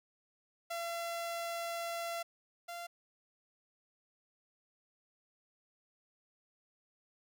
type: tone pair in turn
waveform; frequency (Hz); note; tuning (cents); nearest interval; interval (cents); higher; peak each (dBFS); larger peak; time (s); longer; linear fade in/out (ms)
sawtooth; 679 / 689.3; F5 / F5; -49 / -23; unison; 26; second; -33 / -38; first; 0.7-2.23 / 2.68-2.87; first; 10
effects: none